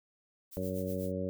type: noise with tremolo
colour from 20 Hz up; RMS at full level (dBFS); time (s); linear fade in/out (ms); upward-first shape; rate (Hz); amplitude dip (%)
violet; -47; 0.51-1.12; 20; sine; 8.1; 75
type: harmonic tone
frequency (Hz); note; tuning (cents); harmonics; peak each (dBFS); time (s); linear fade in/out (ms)
93.2; F#2; +13; 1 / 2 / 3 / 4 / 5 / 6; -40 / -37 / -41 / -43 / -40 / -38; 0.57-1.29; 0
effects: none